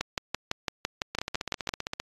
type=two click trains; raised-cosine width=0.2 ms; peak=-10 / -14 dBFS; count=11 / 14; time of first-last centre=0.01-1.691 / 1.15-2 s; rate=5.95 / 15.3 Hz; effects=AAC 32 kbps

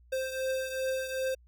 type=beating tone pair; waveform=square; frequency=523.3 / 525.9 Hz; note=C5 / C5; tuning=0 / +9 cents; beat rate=2.6 Hz; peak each=-32 / -38 dBFS; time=0.12-1.35 s; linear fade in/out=10 ms; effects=added 60 Hz sine -56 dBFS peak until 1.47 s

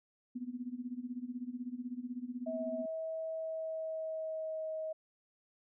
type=tone with tremolo; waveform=sine; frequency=246.9 Hz; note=B3; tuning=in tune; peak=-35 dBFS; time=0.35-2.86 s; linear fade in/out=10 ms; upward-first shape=sine; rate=16 Hz; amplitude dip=85%
type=tone with pitch glide; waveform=sine; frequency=644 to 632.6 Hz; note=E5 to D#5; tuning=-41 to +29 cents; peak=-36 dBFS; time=2.46-4.93 s; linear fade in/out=10 ms; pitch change=-30 cents; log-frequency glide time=3.36-4.69 s
effects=none

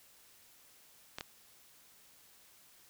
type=clicks; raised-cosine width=0.2 ms; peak=-22 dBFS; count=2; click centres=1.185 / 1.209 s; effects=white hiss -62 dBFS RMS until 2.89 s

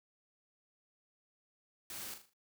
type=noise with echo; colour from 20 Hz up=white; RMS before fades=-45 dBFS; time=1.9-2.14 s; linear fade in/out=2 ms; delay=39 ms; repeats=5; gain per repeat=-7 dB; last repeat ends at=2.335 s; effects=noise-tail reverb RT60 0.1 s tail -26 dB re dry

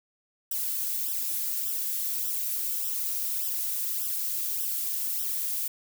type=noise with flanger; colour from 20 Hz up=violet; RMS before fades=-30 dBFS; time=0.51-5.68 s; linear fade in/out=5 ms; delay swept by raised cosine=0.44 to 3.04 ms; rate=1.7 Hz; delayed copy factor=-0.95; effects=none

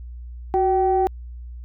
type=tone pair together; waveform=sine; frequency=370 / 770.5 Hz; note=F#4 / G5; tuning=0 / -30 cents; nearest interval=octave + minor second; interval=1270 cents; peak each=-18 dBFS; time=0.54-1.07 s; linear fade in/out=0 ms; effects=tanh soft clip ceiling -9 dBFS + added 60 Hz sine -33 dBFS peak until 1.64 s

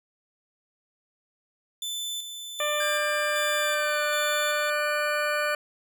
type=tone with tremolo; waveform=sawtooth; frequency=3520 Hz; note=A7; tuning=in tune; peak=-27 dBFS; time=1.82-4.7 s; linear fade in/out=2 ms; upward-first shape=square; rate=1.3 Hz; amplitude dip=50%
type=harmonic tone; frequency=595 Hz; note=D5; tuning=22 cents sharp; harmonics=1 / 2 / 3 / 4 / 5; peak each=-28 / -31 / -34 / -33 / -40 dBFS; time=2.6-5.55 s; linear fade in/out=2 ms
type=tone with pitch glide; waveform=square; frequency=1600 to 1484.3 Hz; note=G6 to F#6; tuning=+35 to +5 cents; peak=-30 dBFS; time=2.8-5.55 s; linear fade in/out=5 ms; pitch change=-130 cents; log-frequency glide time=3.57-4.03 s
effects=none

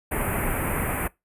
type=band-stop noise; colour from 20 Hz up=pink; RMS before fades=-26 dBFS; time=0.11-1.08 s; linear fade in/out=10 ms; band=2500 to 9300 Hz; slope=48 dB/octave; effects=noise-tail reverb RT60 0.2 s tail -22 dB re dry + resampled to 32000 Hz

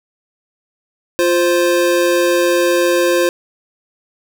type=tone pair together; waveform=square; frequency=349.2 / 523.2 Hz; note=F4 / C5; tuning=0 / 0 cents; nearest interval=perfect fifth; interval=700 cents; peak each=-15 dBFS; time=1.19-3.29 s; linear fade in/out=0 ms; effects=none

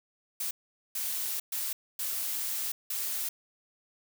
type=noise bursts at uneven times; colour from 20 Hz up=blue; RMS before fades=-33 dBFS; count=5; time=0.4-0.51 / 0.95-1.4 / 1.52-1.73 / 1.99-2.72 / 2.9-3.29 s; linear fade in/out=5 ms; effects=none

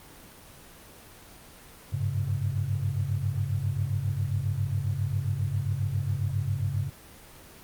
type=tone cluster; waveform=sine; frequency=95.9 / 103.3 / 137.5 Hz; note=G2 / G#2 / C#3; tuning=-37 / -9 / -14 cents; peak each=-30 dBFS; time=1.92-6.9 s; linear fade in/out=20 ms; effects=pink hiss -49 dBFS RMS until 7.63 s + Opus 24 kbps

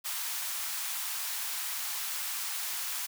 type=high-pass noise; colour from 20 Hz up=white; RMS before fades=-35 dBFS; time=0.04-3.07 s; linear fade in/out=20 ms; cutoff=820 Hz; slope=24 dB/octave; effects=none

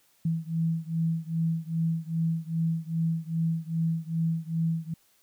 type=beating tone pair; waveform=sine; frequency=162.8 / 165.3 Hz; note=E3 / E3; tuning=-21 / +5 cents; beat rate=2.5 Hz; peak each=-28 / -29 dBFS; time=0.25-4.94 s; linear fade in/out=5 ms; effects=white hiss -65 dBFS RMS until 5.22 s

